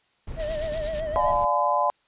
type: noise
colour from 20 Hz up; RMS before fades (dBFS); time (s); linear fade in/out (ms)
brown; -35; 0.27-1.45; 5
type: tone with vibrato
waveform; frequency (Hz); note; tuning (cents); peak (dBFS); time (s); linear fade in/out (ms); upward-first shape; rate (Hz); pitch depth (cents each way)
triangle; 623; D#5; +2; -25; 0.36-1.35; 50; sine; 7.8; 77
type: noise with tremolo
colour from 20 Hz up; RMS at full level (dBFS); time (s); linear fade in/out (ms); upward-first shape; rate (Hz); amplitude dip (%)
blue; -31; 0.39-1.01; 10; square; 9; 45
type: chord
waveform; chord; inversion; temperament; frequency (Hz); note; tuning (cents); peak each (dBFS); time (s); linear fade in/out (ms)
sine; D diminished seventh; none; just; 587.3 / 704.8 / 845.8 / 1014.9; D5 / F5 / Ab5 / Cb6; 0 / +16 / +31 / +47; -26 / -27 / -26 / -23; 1.16-1.9; 0
effects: white hiss -66 dBFS RMS until 2.07 s + resampled to 8000 Hz